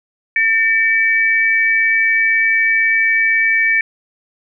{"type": "tone pair together", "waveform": "sine", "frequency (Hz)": [1802, 2289], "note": ["A6", "D7"], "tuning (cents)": [41, -45], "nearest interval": "major third", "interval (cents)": 414, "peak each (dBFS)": -14, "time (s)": [0.36, 3.81], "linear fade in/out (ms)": 2, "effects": []}